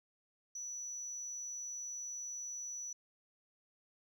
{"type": "tone", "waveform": "sine", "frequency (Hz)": 5920, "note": "F#8", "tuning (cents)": 0, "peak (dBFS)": -39, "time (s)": [0.55, 2.93], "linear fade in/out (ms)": 5, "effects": ["tanh soft clip ceiling -39 dBFS"]}